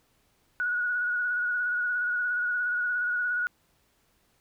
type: tone with vibrato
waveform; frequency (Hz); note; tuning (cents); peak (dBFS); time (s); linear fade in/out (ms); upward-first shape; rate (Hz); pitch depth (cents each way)
sine; 1459; F#6; -25; -25; 0.6-3.47; 0; square; 17; 21
effects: pink hiss -68 dBFS RMS until 4.4 s